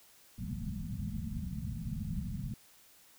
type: low-pass noise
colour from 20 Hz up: white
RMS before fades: -38 dBFS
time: 0.38-2.54 s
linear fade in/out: 2 ms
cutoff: 230 Hz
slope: 96 dB/octave
effects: white hiss -61 dBFS RMS until 3.18 s